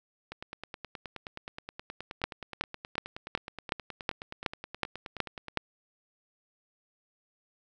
two click trains, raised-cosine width 0.3 ms, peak -23 / -11 dBFS, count 50 / 10, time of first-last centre 0.32-5.483 / 2.24-5.573 s, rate 9.49 / 2.7 Hz, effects none

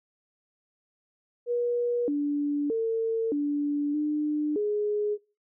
sine tone with pitch steps, 481.2 / 290.1 / 451.6 / 290.5 / 299.8 / 417.4 Hz, B4 / D4 / A4 / D4 / D4 / G#4, -45 / -21 / +45 / -19 / +36 / +9 cents, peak -24 dBFS, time 1.46-5.18 s, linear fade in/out 50 ms, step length 620 ms, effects noise-tail reverb RT60 0.4 s tail -25 dB re dry

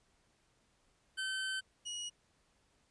25% pulse tone pair in turn, 1538 / 2903 Hz, G6 / F#7, -33 / -34 cents, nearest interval major seventh, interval 1099 cents, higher second, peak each -32 / -36 dBFS, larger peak first, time 1.17-1.61 / 1.85-2.1 s, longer first, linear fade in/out 20 ms, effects pink hiss -73 dBFS RMS until 2.9 s + resampled to 22050 Hz

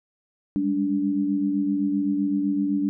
sine tone cluster, 197.8 / 205.6 / 290 Hz, G3 / G#3 / D4, +16 / -17 / -22 cents, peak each -28 / -29 / -22 dBFS, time 0.56-2.89 s, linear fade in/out 0 ms, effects none

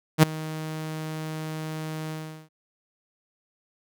sawtooth tone with ADSR envelope, 156.9 Hz, D#3, 15 cents sharp, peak -6 dBFS, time 0.18-2.49 s, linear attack 48 ms, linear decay 11 ms, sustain -21 dB, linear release 390 ms, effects none

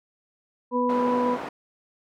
harmonic tone, 246.9 Hz, B3, in tune, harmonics 1 / 2 / 4, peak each -25 / -25 / -25 dBFS, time 0.71-1.38 s, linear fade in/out 50 ms
white band-pass noise, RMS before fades -34 dBFS, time 0.89-1.49 s, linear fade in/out 5 ms, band 210 to 900 Hz, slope 12 dB/octave
effects none

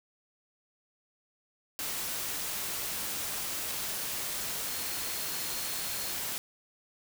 sine tone in noise, 4264 Hz, C8, 32 cents sharp, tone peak -45 dBFS, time 4.68-6.12 s, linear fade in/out 0 ms, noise white, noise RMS -35 dBFS, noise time 1.79-6.38 s, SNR -13 dB, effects none

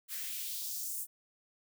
blue noise with high-pass filter sweep, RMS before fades -39 dBFS, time 0.08-1.07 s, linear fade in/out 50 ms, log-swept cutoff 1500 to 9200 Hz, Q 1.8, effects none

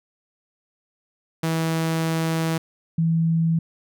sawtooth / sine tone pair in turn, 162.5 / 164.1 Hz, E3 / E3, -24 / -8 cents, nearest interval unison, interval 16 cents, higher second, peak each -17 dBFS, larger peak neither, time 1.43-2.58 / 2.98-3.59 s, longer first, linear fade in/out 5 ms, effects none

